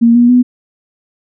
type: tone with pitch steps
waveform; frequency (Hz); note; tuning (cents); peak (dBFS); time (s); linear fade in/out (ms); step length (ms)
sine; 233.1 / 240.3 / 247.8; A#3 / B3 / B3; 0 / -47 / +6; -4; 0.01-0.43; 20; 140
effects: none